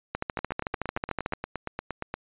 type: two click trains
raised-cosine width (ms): 0.5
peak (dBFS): -16 / -13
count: 16 / 17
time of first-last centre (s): 0.39-2.14 / 0.15-1.335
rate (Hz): 8.57 / 13.5
effects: resampled to 8000 Hz